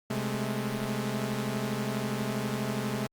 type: tone cluster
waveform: sawtooth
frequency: 130.2 / 205.6 / 217.9 Hz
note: C3 / G#3 / A3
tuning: -8 / -17 / -17 cents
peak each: -30 dBFS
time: 0.1-3.07 s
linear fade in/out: 5 ms
effects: Opus 48 kbps